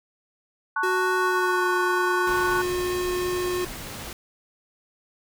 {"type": "chord", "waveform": "sine", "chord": "F# minor", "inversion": "first", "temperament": "just", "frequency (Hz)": [888, 1110, 1480], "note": ["A5", "C#6", "F#6"], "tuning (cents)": [16, 2, 0], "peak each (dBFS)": [-29, -27, -25], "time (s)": [0.76, 2.62], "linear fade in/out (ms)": 5}
{"type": "tone with pitch glide", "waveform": "square", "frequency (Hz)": [370, 360.3], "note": ["F#4", "F#4"], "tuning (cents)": [0, -46], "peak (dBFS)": -25, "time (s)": [0.83, 3.65], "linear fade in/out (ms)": 5, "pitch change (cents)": -46, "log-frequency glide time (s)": [1.16, 1.67]}
{"type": "noise", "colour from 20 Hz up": "pink", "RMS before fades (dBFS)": -36, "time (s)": [2.27, 4.13], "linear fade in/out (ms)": 2}
{"effects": []}